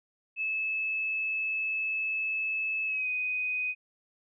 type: tone with pitch glide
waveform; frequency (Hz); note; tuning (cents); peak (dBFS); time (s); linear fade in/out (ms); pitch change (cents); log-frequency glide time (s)
sine; 2605 to 2499; E7 to D#7; -21 to +7; -28; 0.36-3.75; 50; -72; 2.85-3.08
effects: none